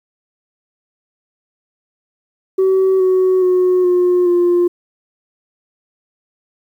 sine tone with pitch steps, 380 / 372.6 / 365.4 / 358.3 / 351.3 Hz, F#4 / F#4 / F#4 / F4 / F4, +46 / +12 / -22 / +44 / +10 cents, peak -8 dBFS, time 2.58-4.68 s, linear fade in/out 10 ms, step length 420 ms, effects tanh soft clip ceiling -8 dBFS + 8-bit

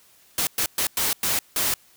white noise bursts at uneven times, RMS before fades -23 dBFS, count 6, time 0.38-0.47 / 0.58-0.66 / 0.78-0.87 / 0.97-1.13 / 1.23-1.39 / 1.56-1.74 s, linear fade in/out 2 ms, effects white hiss -56 dBFS RMS until 1.96 s

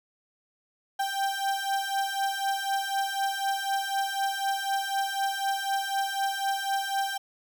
35% pulse beating tone pair, 784 / 788 Hz, G5 / G5, 0 / +9 cents, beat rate 4 Hz, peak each -28 dBFS, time 0.99-7.18 s, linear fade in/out 10 ms, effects none

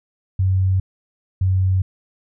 sine tone pair in turn, 94.3 / 93.88 Hz, F#2 / F#2, +33 / +26 cents, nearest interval unison, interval 7 cents, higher first, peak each -14 dBFS, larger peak neither, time 0.39-0.8 / 1.41-1.82 s, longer neither, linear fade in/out 5 ms, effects none

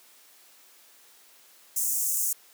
pink high-pass noise, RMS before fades -27 dBFS, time 1.76-2.33 s, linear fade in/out 5 ms, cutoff 6500 Hz, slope 48 dB/octave, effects white hiss -56 dBFS RMS until 2.53 s + high-pass 300 Hz 12 dB/octave

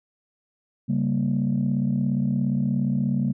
sine chord, G diminished, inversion second, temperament equal, 138.59 / 196 / 233.1 Hz, Db3 / G3 / Bb3, 0 / 0 / 0 cents, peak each -24 dBFS, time 0.88-3.33 s, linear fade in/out 20 ms, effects tanh soft clip ceiling -14 dBFS

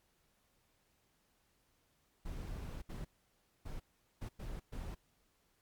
brown noise bursts at uneven times, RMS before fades -43 dBFS, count 6, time 2.25-2.82 / 2.89-3.05 / 3.65-3.8 / 4.21-4.29 / 4.39-4.6 / 4.72-4.95 s, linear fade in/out 10 ms, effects pink hiss -75 dBFS RMS until 5.61 s + MP3 96 kbps

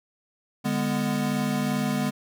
square chord, G# diminished, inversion second, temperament equal with one note detuned, 146.83 / 204.3 / 246.9 Hz, D3 / G#3 / B3, 0 / -28 / 0 cents, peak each -31 / -28 / -28 dBFS, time 0.64-2.11 s, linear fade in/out 20 ms, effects none

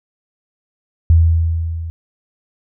sine tone with level ramp, 82.41 Hz, E2, in tune, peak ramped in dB -5 to -23 dBFS, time 1.1-1.9 s, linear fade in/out 0 ms, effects none

